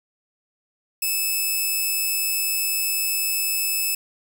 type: tone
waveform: 5% pulse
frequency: 2608 Hz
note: E7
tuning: 19 cents flat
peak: -12 dBFS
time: 1.02-3.95 s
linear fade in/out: 5 ms
effects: none